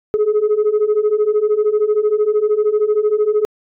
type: beating tone pair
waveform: sine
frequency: 415.3 / 428.3 Hz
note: G#4 / A4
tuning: 0 / -47 cents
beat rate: 13 Hz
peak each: -15 / -13 dBFS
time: 0.14-3.45 s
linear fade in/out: 0 ms
effects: tanh soft clip ceiling -9 dBFS